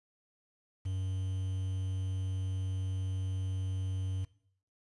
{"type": "tone with quantisation", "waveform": "triangle", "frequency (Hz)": 94.4, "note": "F#2", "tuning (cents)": 35, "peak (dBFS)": -30, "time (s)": [0.85, 4.25], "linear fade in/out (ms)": 10, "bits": 9, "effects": ["noise-tail reverb RT60 0.6 s tail -19 dB re dry", "resampled to 24000 Hz"]}